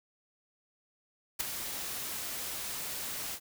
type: noise with ADSR envelope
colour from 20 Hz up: white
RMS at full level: -28 dBFS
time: 1.39-3.4 s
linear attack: 18 ms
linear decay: 4 ms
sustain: -10 dB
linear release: 65 ms
effects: none